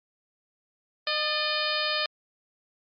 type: harmonic tone with a mistuned harmonic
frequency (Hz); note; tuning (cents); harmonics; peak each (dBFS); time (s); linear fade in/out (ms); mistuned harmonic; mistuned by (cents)
610; D#5; -34; 1 / 2 / 3 / 4 / 5 / 6 / 7 / 8; -33 / -33 / -33 / -33 / -33 / -33 / -33 / -33; 1.07-2.06; 2; 3; -59
effects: MP3 48 kbps